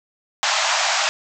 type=band-pass noise; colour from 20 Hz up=pink; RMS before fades=-20 dBFS; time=0.43-1.09 s; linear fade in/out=0 ms; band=620 to 7500 Hz; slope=96 dB/octave; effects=none